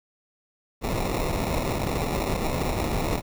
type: noise with sample-and-hold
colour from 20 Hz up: pink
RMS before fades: -26 dBFS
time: 0.81-3.22 s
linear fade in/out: 50 ms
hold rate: 1575 Hz
effects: none